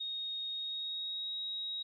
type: tone with pitch glide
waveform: sine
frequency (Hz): 3729 to 3801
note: A#7 to A#7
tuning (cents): 0 to +33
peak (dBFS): -36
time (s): 0-1.83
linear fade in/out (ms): 10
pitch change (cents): +33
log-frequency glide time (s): 0.5-1.34
effects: 13-bit